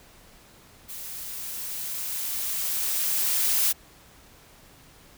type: noise with level ramp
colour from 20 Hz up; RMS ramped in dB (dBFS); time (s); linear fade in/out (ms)
blue; -38 to -22; 0.88-3.73; 20
effects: pink hiss -53 dBFS RMS until 5.17 s